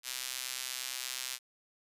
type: tone with high-pass filter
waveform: sawtooth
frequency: 128.5 Hz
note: C3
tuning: 31 cents flat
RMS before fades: -39 dBFS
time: 0.03-1.39 s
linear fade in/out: 50 ms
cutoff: 3500 Hz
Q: 0.66
effects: resampled to 32000 Hz